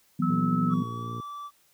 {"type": "chord", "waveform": "sine", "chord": "E suspended second", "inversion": "none", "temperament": "equal", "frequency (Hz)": [164.81, 185, 246.9], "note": ["E3", "F#3", "B3"], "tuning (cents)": [0, 0, 0], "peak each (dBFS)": -27, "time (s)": [0.19, 0.83], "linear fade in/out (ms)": 10}
{"type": "tone", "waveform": "sine", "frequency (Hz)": 1300, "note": "E6", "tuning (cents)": -24, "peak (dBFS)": -30, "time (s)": [0.22, 0.74], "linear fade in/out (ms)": 5}
{"type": "harmonic tone", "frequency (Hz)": 58.27, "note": "A#1", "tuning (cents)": 0, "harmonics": [2, 3, 4, 5, 6, 7, 8], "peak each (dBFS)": [-35, -45, -41, -47, -48, -47, -49], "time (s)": [0.29, 1.21], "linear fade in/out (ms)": 10}
{"type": "tone with pitch glide", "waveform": "triangle", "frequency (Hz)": [1129, 1160.7], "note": ["C#6", "D6"], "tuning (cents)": [31, -21], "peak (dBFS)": -34, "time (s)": [0.69, 1.51], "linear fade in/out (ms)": 50, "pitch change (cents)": 48, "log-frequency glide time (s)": [0.87, 1.11]}
{"effects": ["white hiss -64 dBFS RMS until 1.73 s"]}